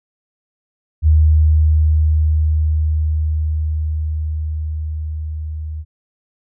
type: tone with level ramp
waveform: sine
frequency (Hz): 77.5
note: D#2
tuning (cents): -6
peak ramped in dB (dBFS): -7 to -23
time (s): 1.02-5.85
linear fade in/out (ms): 50
effects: none